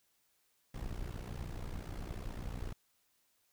brown noise with amplitude modulation, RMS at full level -38 dBFS, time 0.74-2.73 s, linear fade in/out 5 ms, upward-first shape sine, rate 60.1 Hz, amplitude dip 80%, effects white hiss -75 dBFS RMS until 3.52 s

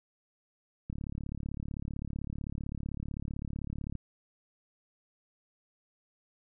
click train, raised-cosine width 5 ms, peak -25 dBFS, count 110, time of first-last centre 0.9-3.953 s, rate 35.7 Hz, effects none

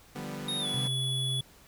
sawtooth chord, G dominant seventh, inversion second, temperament equal with one note detuned, 147.77 / 174.61 / 196 / 246.9 Hz, D3 / F3 / G3 / B3, +11 / 0 / 0 / 0 cents, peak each -37 / -42 / -37 / -37 dBFS, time 0.15-0.88 s, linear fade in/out 10 ms
square tone with pitch glide, 3729 to 3400 Hz, A#7 to G#7, 0 to +40 cents, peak -31 dBFS, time 0.48-1.41 s, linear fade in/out 5 ms, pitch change -160 cents, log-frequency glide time 0.59-0.67 s
triangle tone, 130 Hz, C3, 11 cents flat, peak -29 dBFS, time 0.74-1.41 s, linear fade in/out 5 ms
effects pink hiss -57 dBFS RMS until 1.67 s

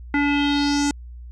square tone with low-pass filter sweep, 287.1 Hz, D4, 39 cents flat, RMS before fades -20 dBFS, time 0.14-0.91 s, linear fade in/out 2 ms, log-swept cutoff 1900 to 7400 Hz, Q 3.9, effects added 60 Hz sine -35 dBFS peak until 1.31 s

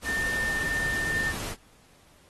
sine tone in noise, 1800 Hz, A6, 39 cents sharp, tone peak -26 dBFS, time 0.04-1.34 s, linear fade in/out 50 ms, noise pink, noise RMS -35 dBFS, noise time 0.01-1.56 s, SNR +6 dB, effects pink hiss -59 dBFS RMS until 2.29 s + AAC 32 kbps

